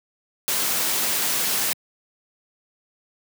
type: noise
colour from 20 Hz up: white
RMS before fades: -23 dBFS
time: 0.48-1.73 s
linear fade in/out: 0 ms
effects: high-pass 150 Hz 12 dB/octave